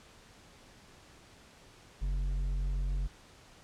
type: tone with hard clipping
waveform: sine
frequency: 46.25 Hz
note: F#1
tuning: in tune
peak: -31 dBFS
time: 2.01-3.08 s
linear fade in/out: 20 ms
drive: 6 dB
effects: pink hiss -57 dBFS RMS until 3.63 s + low-pass 8000 Hz 12 dB/octave